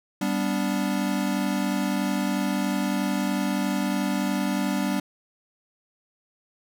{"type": "chord", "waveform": "square", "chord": "G major", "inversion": "none", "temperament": "equal with one note detuned", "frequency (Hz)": [196, 246.9, 290], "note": ["G3", "B3", "D4"], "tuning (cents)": [0, 0, -22], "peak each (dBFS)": [-27, -30, -29], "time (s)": [0.21, 5], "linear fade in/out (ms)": 5, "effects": []}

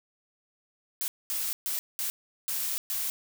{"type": "noise bursts at uneven times", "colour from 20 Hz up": "blue", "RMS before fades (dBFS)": -31, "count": 6, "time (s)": [[1.01, 1.08], [1.3, 1.53], [1.66, 1.79], [1.99, 2.1], [2.48, 2.78], [2.9, 3.1]], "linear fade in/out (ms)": 0, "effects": []}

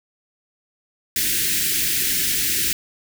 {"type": "band-stop noise", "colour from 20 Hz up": "white", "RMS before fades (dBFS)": -21, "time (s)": [1.16, 2.73], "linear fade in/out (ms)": 2, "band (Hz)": [400, 1600], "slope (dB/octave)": 48, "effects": []}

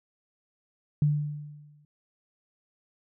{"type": "tone with exponential decay", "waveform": "sine", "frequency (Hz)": 148, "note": "D3", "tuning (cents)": 14, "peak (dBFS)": -18, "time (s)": [1.02, 1.85], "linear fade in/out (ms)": 2, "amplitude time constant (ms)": 180, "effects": []}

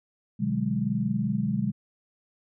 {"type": "chord", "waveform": "sine", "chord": "G# half-diminished seventh", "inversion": "first", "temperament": "just", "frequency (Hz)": [124.59, 149.51, 186.89, 207.7], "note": ["B2", "D3", "F#3", "G#3"], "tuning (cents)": [16, 31, 18, 0], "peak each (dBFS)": [-31, -32, -30, -27], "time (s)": [0.39, 1.72], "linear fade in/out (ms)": 20, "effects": []}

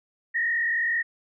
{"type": "tone with frequency modulation", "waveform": "sine", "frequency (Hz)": 1864.7, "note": "A#6", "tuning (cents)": 0, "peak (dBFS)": -22, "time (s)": [0.34, 1.03], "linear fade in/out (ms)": 20, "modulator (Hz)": 42.1, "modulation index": 1.3, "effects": []}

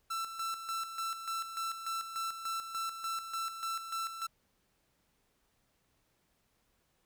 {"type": "tone with tremolo", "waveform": "45% pulse", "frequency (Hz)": 1336, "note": "E6", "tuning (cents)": 23, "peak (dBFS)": -34, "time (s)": [0.1, 4.27], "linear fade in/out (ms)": 10, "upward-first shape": "square", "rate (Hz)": 3.4, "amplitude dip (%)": 60, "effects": ["pink hiss -75 dBFS RMS until 7.05 s"]}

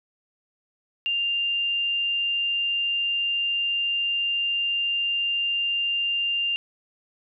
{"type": "tone", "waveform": "sine", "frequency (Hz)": 2794, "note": "F7", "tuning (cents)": 0, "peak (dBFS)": -22, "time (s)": [1.06, 6.56], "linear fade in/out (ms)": 0, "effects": []}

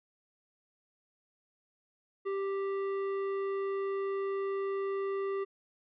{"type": "tone with hard clipping", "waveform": "sine", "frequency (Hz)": 392.2, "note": "G4", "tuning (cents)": 1, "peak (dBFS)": -33, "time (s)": [2.25, 5.45], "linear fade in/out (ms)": 20, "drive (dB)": 14, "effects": ["low-pass 2000 Hz 12 dB/octave"]}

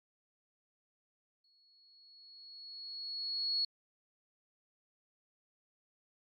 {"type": "tone with exponential growth", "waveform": "sine", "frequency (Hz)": 4351, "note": "C#8", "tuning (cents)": -33, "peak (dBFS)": -29, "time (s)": [1.44, 3.65], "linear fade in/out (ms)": 5, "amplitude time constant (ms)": 480, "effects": ["AAC 64 kbps"]}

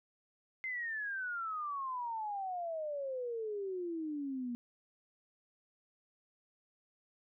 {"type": "exponential sweep", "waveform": "sine", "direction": "down", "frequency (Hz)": [2093, 236.4], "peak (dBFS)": -36, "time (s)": [0.64, 4.55], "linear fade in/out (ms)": 0, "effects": []}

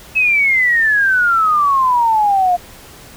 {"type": "exponential sweep", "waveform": "sine", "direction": "down", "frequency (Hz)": [2600, 698.5], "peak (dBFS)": -10, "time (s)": [0.15, 2.57], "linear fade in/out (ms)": 20, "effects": ["pink hiss -39 dBFS RMS until 3.16 s"]}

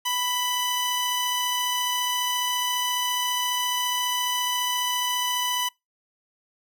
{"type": "tone pair together", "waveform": "sawtooth", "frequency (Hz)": [987.8, 2998], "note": ["B5", "F#7"], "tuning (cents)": [0, 22], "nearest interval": "octave + perfect fifth", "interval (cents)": 1922, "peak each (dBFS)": -23, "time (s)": [0.05, 5.69], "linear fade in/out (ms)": 10, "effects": ["noise-tail reverb RT60 0.2 s tail -24 dB re dry"]}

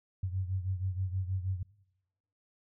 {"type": "beating tone pair", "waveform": "sine", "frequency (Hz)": [92.5, 98.8], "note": ["F#2", "G2"], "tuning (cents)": [0, 14], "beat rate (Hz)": 6.3, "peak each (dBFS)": [-32, -37], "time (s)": [0.23, 1.63], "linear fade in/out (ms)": 5, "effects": ["noise-tail reverb RT60 1.0 s tail -24 dB re dry"]}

